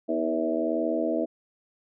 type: harmonic tone with a mistuned harmonic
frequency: 81.4 Hz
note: E2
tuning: 21 cents flat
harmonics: 3 / 4 / 5 / 6 / 7 / 8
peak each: -32 / -28 / -37 / -32 / -33 / -29 dBFS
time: 0.08-1.26 s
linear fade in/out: 20 ms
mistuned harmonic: 4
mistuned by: -34 cents
effects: none